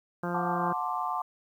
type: harmonic tone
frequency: 174.7 Hz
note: F3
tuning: 1 cent sharp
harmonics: 1 / 2 / 3 / 4 / 5 / 6 / 7 / 8 / 9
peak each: -33 / -36 / -38 / -39 / -40 / -41 / -41 / -42 / -43 dBFS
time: 0.23-0.73 s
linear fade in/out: 5 ms
type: chord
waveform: sine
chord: D dominant seventh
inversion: first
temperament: equal with one note detuned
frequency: 728.5 / 880 / 1046.5 / 1174.7 Hz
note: F#5 / A5 / C6 / D6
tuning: -27 / 0 / 0 / 0 cents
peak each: -34 dBFS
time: 0.34-1.22 s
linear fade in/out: 5 ms
effects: 10-bit